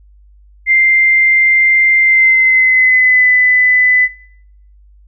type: tone with pitch glide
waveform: sine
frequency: 2093 to 2002 Hz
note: C7 to B6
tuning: 0 to +23 cents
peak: -6 dBFS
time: 0.66-4.09 s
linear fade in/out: 50 ms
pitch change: -77 cents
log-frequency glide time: 2-3.28 s
effects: noise-tail reverb RT60 0.7 s tail -23 dB re dry + added 50 Hz sine -41 dBFS peak until 5.07 s